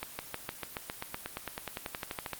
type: accelerating click train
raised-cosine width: 0.3 ms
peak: -18 dBFS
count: 22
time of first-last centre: 0.03-2.333 s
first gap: 160 ms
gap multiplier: 0.96
effects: white hiss -47 dBFS RMS until 2.39 s + Opus 24 kbps